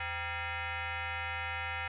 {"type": "tone with frequency modulation", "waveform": "sine", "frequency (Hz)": 349.4, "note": "F4", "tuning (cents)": 1, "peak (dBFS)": -34, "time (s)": [0, 1.88], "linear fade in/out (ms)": 5, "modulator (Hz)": 432, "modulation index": 5.5, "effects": []}